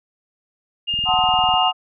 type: tone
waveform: sine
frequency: 2825 Hz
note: F7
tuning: 19 cents sharp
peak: -19 dBFS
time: 0.87-1.72 s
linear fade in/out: 20 ms
type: click train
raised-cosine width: 5 ms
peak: -23 dBFS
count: 13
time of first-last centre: 0.94-1.54 s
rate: 20 Hz
type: chord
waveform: sine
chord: F# diminished seventh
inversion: none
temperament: equal with one note detuned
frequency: 740 / 880 / 1046.5 / 1259.7 Hz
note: F#5 / A5 / C6 / Eb6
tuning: 0 / 0 / 0 / +21 cents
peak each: -18 / -22 / -24 / -24 dBFS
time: 1.05-1.73 s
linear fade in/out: 50 ms
effects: none